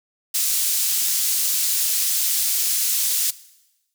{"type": "high-pass noise", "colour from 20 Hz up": "pink", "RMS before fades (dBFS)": -21, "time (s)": [0.34, 3.31], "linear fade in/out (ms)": 10, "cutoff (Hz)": 6000, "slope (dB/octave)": 12, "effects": ["noise-tail reverb RT60 1.0 s tail -19 dB re dry"]}